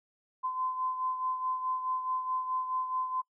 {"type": "beating tone pair", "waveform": "sine", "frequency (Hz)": [1026, 1030.7], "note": ["C6", "C6"], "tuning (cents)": [-34, -26], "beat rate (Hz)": 4.7, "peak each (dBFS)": [-31, -39], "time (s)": [0.43, 3.22], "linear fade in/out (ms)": 20, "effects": ["noise-tail reverb RT60 0.1 s tail -22 dB re dry"]}